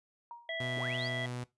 sine tone with exponential decay, 944 Hz, A#5, 22 cents sharp, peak -40 dBFS, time 0.31-0.63 s, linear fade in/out 1 ms, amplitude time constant 69 ms
harmonic tone, 658 Hz, E5, 3 cents flat, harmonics 1 / 3 / 5, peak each -38 / -38 / -42 dBFS, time 0.49-1.26 s, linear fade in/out 2 ms
sawtooth tone with pitch glide, 124.2 to 123.34 Hz, B2 to B2, +10 to -2 cents, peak -33 dBFS, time 0.6-1.44 s, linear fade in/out 5 ms, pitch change -12 cents, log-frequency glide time 0.71-0.92 s
sine linear sweep, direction up, 85.6 to 5020 Hz, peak -40 dBFS, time 0.76-1.09 s, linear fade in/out 20 ms
effects noise-tail reverb RT60 0.2 s tail -19 dB re dry + resampled to 24000 Hz

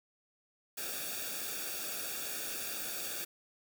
white noise with comb filter, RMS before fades -39 dBFS, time 0.77-3.25 s, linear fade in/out 10 ms, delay 0.98 ms, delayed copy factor -0.8, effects none

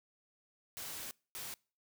white noise bursts at uneven times, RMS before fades -44 dBFS, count 2, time 0.77-1.11 / 1.35-1.54 s, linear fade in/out 0 ms, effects noise-tail reverb RT60 0.4 s tail -26 dB re dry

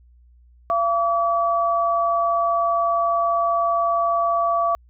sine tone pair together, 682 / 1147 Hz, F5 / D6, -41 / -41 cents, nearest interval major sixth, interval 900 cents, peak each -20 dBFS, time 0.7-4.75 s, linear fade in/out 0 ms, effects added 60 Hz sine -49 dBFS peak until 4.89 s

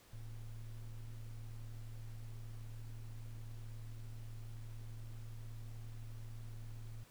triangle ring-modulated tone, 65.41 Hz, C2, in tune, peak -39 dBFS, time 0.13-7.04 s, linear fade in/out 5 ms, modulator 45.9 Hz, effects tanh soft clip ceiling -35 dBFS + pink hiss -64 dBFS RMS until 7.1 s

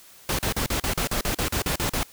pink noise bursts, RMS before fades -25 dBFS, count 13, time 0.29-2.032 s, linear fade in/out 2 ms, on 98 ms, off 39 ms, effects white hiss -50 dBFS RMS until 2.12 s

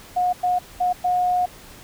sine tone bursts at uneven times, 722 Hz, F#5, 43 cents flat, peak -17 dBFS, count 4, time 0.16-0.33 / 0.43-0.59 / 0.8-0.93 / 1.04-1.46 s, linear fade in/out 10 ms, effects pink hiss -44 dBFS RMS until 1.83 s

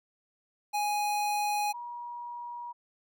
square / sine tone pair in turn, 830.6 / 957.9 Hz, G#5 / A#5, 0 / +47 cents, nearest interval major second, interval 247 cents, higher second, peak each -28 / -37 dBFS, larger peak first, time 0.73-1.73 / 1.73-2.73 s, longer neither, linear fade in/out 20 ms, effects none

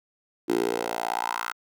10% pulse tone with high-pass filter sweep, 58 Hz, A#1, 8 cents flat, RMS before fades -28 dBFS, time 0.48-1.53 s, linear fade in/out 20 ms, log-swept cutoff 330 to 1300 Hz, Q 4.1, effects none

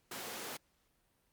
pink high-pass noise, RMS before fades -44 dBFS, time 0.11-0.57 s, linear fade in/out 5 ms, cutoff 290 Hz, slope 12 dB/octave, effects pink hiss -75 dBFS RMS until 1.32 s + Opus 48 kbps

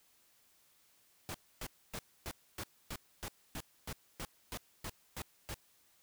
pink noise bursts, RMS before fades -42 dBFS, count 14, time 1.29-5.542 s, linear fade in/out 0 ms, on 53 ms, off 270 ms, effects white hiss -69 dBFS RMS until 6.02 s

